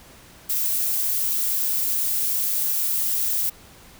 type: noise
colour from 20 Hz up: violet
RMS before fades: -23 dBFS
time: 0.49-3.5 s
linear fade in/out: 10 ms
effects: pink hiss -48 dBFS RMS until 3.99 s